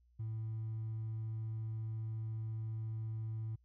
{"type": "tone with hard clipping", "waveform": "triangle", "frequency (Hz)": 110.7, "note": "A2", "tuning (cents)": 11, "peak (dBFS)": -37, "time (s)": [0.19, 3.56], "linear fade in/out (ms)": 10, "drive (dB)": 2, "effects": ["added 60 Hz sine -66 dBFS peak until 3.64 s"]}